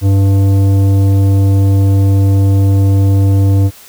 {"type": "tone with tanh clipping", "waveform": "sine", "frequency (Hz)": 98, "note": "G2", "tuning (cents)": 0, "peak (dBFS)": -8, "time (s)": [0.01, 3.71], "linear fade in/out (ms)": 50, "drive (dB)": 12, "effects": ["white hiss -38 dBFS RMS until 3.88 s"]}